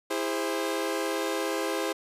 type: chord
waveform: sawtooth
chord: E augmented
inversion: none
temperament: equal with one note detuned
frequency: 329.6 / 407.2 / 523.3 Hz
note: E4 / G#4 / B#4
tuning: 0 / -34 / 0 cents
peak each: -28 dBFS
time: 0.1-1.93 s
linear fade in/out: 10 ms
effects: resampled to 32000 Hz